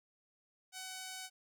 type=tone; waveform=5% pulse; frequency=751 Hz; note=F#5; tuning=26 cents sharp; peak=-32 dBFS; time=0.72-1.3 s; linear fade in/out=50 ms; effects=none